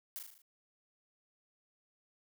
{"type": "noise with echo", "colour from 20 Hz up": "blue", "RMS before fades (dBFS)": -42, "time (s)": [0.16, 0.19], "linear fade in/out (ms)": 0, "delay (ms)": 38, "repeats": 6, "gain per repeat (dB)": -4, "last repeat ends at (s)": 0.418, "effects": []}